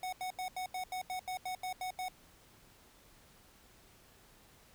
square tone bursts, 740 Hz, F#5, in tune, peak -37 dBFS, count 12, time 0.03-2.084 s, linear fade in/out 2 ms, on 96 ms, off 82 ms, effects pink hiss -62 dBFS RMS until 4.74 s

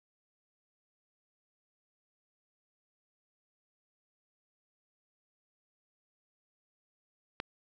click, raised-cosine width 0.3 ms, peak -18 dBFS, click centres 7.401 s, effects none

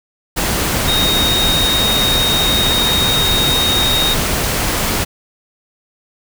sine tone in noise, 3729 Hz, A#7, in tune, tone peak -14 dBFS, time 0.87-4.15 s, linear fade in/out 20 ms, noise pink, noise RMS -17 dBFS, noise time 0.36-5.05 s, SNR 0 dB, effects none

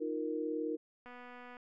sine chord, Eb suspended second, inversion none, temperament just, 311.1 / 350 / 466.7 Hz, Eb4 / F4 / Bb4, 0 / +4 / +2 cents, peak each -37 / -41 / -37 dBFS, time 0-0.77 s, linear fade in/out 20 ms
click train, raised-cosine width 0.5 ms, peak -37 dBFS, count 126, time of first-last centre 1.06-1.568 s, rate 246 Hz
effects none

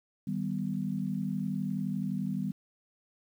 sine chord, Eb augmented, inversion none, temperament equal with one note detuned, 155.56 / 194.98 / 246.9 Hz, Eb3 / G3 / B3, 0 / -9 / 0 cents, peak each -36 / -32 / -36 dBFS, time 0.27-2.52 s, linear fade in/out 5 ms, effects 10-bit

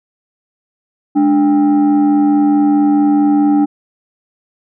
sine tone with frequency modulation, 293.8 Hz, D4, 1 cent sharp, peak -7 dBFS, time 1.15-3.66 s, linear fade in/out 20 ms, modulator 503 Hz, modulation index 0.53, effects tanh soft clip ceiling -4 dBFS

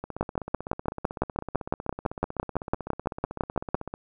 two click trains, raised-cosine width 1 ms, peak -9 / -20 dBFS, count 22 / 63, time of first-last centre 0.21-3.745 / 0.04-3.939 s, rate 5.94 / 15.9 Hz, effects none

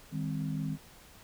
sine chord, C minor, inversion first, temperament equal with one note detuned, 155.56 / 200.9 / 261.6 Hz, Eb3 / G3 / C4, 0 / +43 / 0 cents, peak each -33 / -38 / -38 dBFS, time 0.11-0.78 s, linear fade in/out 50 ms, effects pink hiss -55 dBFS RMS until 1.23 s

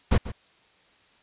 brown noise with echo, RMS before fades -18 dBFS, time 0.11-0.18 s, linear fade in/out 10 ms, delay 140 ms, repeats 1, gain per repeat -15 dB, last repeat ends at 0.32 s, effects white hiss -60 dBFS RMS until 1.22 s + resampled to 8000 Hz

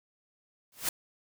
white noise with exponential growth, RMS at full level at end -26 dBFS, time 0.72-0.89 s, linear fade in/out 2 ms, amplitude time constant 36 ms, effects none

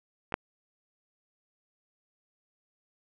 clicks, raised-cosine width 0.5 ms, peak -25 / -9 dBFS, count 2, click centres 0.323 / 0.341 s, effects none

